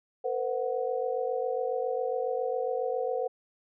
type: tone cluster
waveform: sine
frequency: 463.7 / 511 / 738 Hz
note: A#4 / C5 / F#5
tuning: -9 / -41 / -5 cents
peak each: -32 / -30 / -35 dBFS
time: 0.24-3.28 s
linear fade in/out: 10 ms
effects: none